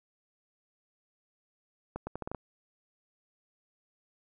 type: accelerating click train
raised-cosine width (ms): 1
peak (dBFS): -22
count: 7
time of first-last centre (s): 1.96-2.347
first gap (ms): 110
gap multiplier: 0.78
effects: none